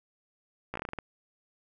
slowing click train, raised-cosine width 0.5 ms, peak -20 dBFS, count 9, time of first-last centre 0.74-0.987 s, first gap 15 ms, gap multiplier 1.2, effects none

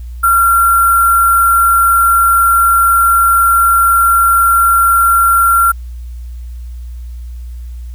sine tone with sample-and-hold, 1372 Hz, F6, 31 cents flat, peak -6 dBFS, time 0.23-5.72 s, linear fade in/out 10 ms, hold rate 11025 Hz, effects added 60 Hz sine -23 dBFS peak until 7.94 s + white hiss -51 dBFS RMS until 7.94 s

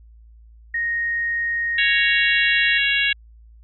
sine tone, 1864.7 Hz, A#6, in tune, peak -20 dBFS, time 0.74-2.78 s, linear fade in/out 5 ms
harmonic tone, 555 Hz, C#5, 2 cents sharp, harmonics 3 / 4 / 5 / 6 / 7, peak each -22 / -23 / -21 / -25 / -29 dBFS, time 1.78-3.13 s, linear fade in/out 5 ms
effects added 56 Hz sine -44 dBFS peak until 3.63 s

